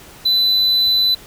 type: tone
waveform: triangle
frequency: 4001 Hz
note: B7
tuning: 22 cents sharp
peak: -11 dBFS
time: 0.25-1.15 s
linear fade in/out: 10 ms
effects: pink hiss -41 dBFS RMS until 1.26 s